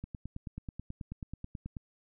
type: click train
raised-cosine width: 5 ms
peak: -27 dBFS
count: 17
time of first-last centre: 0.04-1.768 s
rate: 9.26 Hz
effects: none